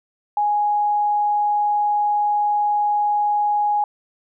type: tone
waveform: sine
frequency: 830.6 Hz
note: G#5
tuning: in tune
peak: -16 dBFS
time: 0.37-3.84 s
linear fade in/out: 2 ms
effects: none